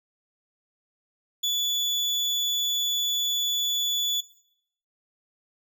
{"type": "tone", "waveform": "35% pulse", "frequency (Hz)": 3447, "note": "A7", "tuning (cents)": -36, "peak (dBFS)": -21, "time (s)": [1.43, 4.21], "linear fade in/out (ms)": 10, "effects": ["noise-tail reverb RT60 0.7 s tail -18 dB re dry"]}